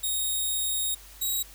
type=tone pair in turn; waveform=5% pulse; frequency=3734 / 3832 Hz; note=A#7 / A#7; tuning=+2 / +47 cents; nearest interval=unison; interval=45 cents; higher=second; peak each=-18 dBFS; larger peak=neither; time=0.03-0.95 / 1.21-1.43 s; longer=first; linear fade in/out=10 ms; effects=added 50 Hz sine -50 dBFS peak until 1.54 s + white hiss -50 dBFS RMS until 1.54 s